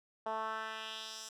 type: tone with band-pass filter sweep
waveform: 10% pulse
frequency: 220 Hz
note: A3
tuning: in tune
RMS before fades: -41 dBFS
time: 0.26-1.29 s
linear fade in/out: 5 ms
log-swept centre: 780 to 6800 Hz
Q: 1.9
effects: none